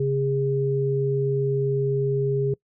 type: tone pair together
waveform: sine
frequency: 136.29 / 408.4 Hz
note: C#3 / G#4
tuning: -29 / -29 cents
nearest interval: octave + perfect fifth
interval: 1900 cents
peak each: -23 / -23 dBFS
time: 0-2.54 s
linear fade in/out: 5 ms
effects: noise-tail reverb RT60 0.1 s tail -24 dB re dry